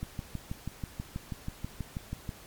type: click train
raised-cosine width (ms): 5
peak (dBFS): -22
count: 15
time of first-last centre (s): 0.03-2.292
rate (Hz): 6.19
effects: pink hiss -51 dBFS RMS until 2.46 s + MP3 96 kbps